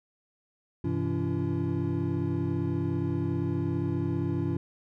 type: tone cluster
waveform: triangle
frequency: 98.6 / 128.4 / 166 / 284.7 / 339.7 Hz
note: G2 / C3 / E3 / C#4 / F4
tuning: +11 / -32 / +12 / +46 / -48 cents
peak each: -31 dBFS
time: 0.84-4.57 s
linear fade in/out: 5 ms
effects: none